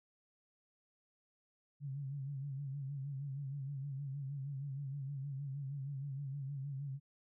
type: tone with vibrato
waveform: sine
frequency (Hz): 138.59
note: C#3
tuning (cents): 0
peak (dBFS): -39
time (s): 1.8-7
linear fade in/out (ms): 50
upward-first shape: sine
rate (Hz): 6.4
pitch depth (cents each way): 75
effects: none